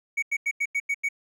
triangle tone bursts, 2240 Hz, C#7, 18 cents sharp, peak -21 dBFS, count 7, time 0.17-1.089 s, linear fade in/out 10 ms, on 55 ms, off 89 ms, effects none

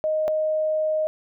sine tone pair in turn, 622 / 622 Hz, D#5 / D#5, -1 / -1 cents, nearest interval unison, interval 0 cents, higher neither, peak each -20 dBFS, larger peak neither, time 0.04-0.28 / 0.28-1.07 s, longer second, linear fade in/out 0 ms, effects none

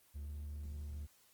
triangle tone with pitch glide, 72.2 to 73.76 Hz, D2 to D2, -29 to +8 cents, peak -40 dBFS, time 0.14-1.07 s, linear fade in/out 20 ms, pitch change +37 cents, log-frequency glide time 0.24-0.29 s, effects white hiss -68 dBFS RMS until 1.33 s + Opus 24 kbps

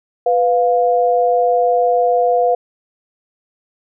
sine tone pair together, 496.4 / 702.7 Hz, B4 / F5, +9 / +10 cents, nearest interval tritone, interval 601 cents, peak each -14 dBFS, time 0.26-2.55 s, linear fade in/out 5 ms, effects none

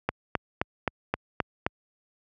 click train, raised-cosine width 0.5 ms, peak -9 dBFS, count 7, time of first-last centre 0.09-1.665 s, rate 3.81 Hz, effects high-pass 60 Hz 12 dB/octave

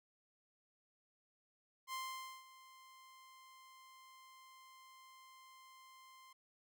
sawtooth tone with ADSR envelope, 1046.5 Hz, C6, in tune, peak -37 dBFS, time 1.87-6.33 s, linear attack 62 ms, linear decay 500 ms, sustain -18 dB, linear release 6 ms, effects none

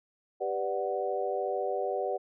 sine chord, G major seventh, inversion none, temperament equal, 392 / 493.9 / 587.3 / 740 Hz, G4 / B4 / D5 / F#5, 0 / 0 / 0 / 0 cents, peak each -34 dBFS, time 0.4-2.18 s, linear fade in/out 20 ms, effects none

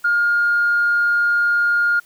sine tone, 1417 Hz, F6, 25 cents sharp, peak -13 dBFS, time 0.04-2 s, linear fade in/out 10 ms, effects tanh soft clip ceiling -9 dBFS + white hiss -52 dBFS RMS until 2.05 s

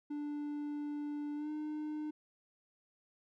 triangle tone with pitch glide, 293.7 to 303.7 Hz, D4 to D#4, 0 to -42 cents, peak -35 dBFS, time 0.1-2.11 s, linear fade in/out 10 ms, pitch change +58 cents, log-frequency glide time 1.35-1.5 s, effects none

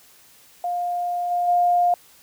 sine tone with level steps, 706 Hz, F5, 19 cents sharp, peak -22 / -19 / -15 dBFS, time 0.64-1.94 s, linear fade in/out 2 ms, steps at 1.3 / 1.47 s, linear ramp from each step 20 ms, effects white hiss -52 dBFS RMS until 2.22 s

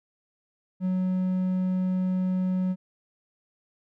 triangle tone, 184.9 Hz, F#3, 1 cent flat, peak -21 dBFS, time 0.8-2.76 s, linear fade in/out 50 ms, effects none

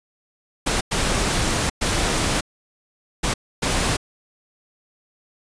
pink noise bursts at uneven times, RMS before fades -21 dBFS, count 5, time 0.66-0.81 / 0.91-1.7 / 1.81-2.41 / 3.23-3.34 / 3.62-3.97 s, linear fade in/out 10 ms, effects resampled to 22050 Hz

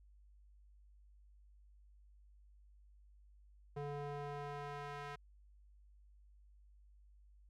square tone with band-pass filter sweep, 144.2 Hz, D3, 31 cents flat, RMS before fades -45 dBFS, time 3.76-5.16 s, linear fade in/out 10 ms, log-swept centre 490 to 1400 Hz, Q 0.89, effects added 50 Hz sine -61 dBFS peak until 7.49 s

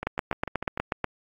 two click trains, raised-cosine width 0.5 ms, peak -16 / -10 dBFS, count 6 / 9, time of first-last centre 0.03-0.775 / 0.07-1.043 s, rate 6.71 / 8.22 Hz, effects AAC 64 kbps

